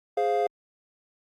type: chord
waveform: triangle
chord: F minor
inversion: first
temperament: equal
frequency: 415.3 / 523.3 / 698.5 Hz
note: Ab4 / C5 / F5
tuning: 0 / 0 / 0 cents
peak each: -24 / -28 / -23 dBFS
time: 0.17-0.47 s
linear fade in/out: 5 ms
effects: Opus 48 kbps